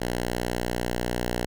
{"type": "tone", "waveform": "5% pulse", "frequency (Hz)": 60.2, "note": "B1", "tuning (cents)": -44, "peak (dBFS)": -15, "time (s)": [0, 1.46], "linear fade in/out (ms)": 10, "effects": []}